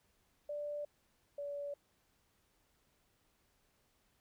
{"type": "tone pair in turn", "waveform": "sine", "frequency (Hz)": [587.3, 572.9], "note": ["D5", "D5"], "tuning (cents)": [0, -43], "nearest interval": "unison", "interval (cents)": 43, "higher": "first", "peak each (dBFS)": [-38, -39], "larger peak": "first", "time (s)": [[0.49, 0.85], [1.38, 1.74]], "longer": "neither", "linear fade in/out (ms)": 5, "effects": ["pink hiss -75 dBFS RMS until 4.2 s"]}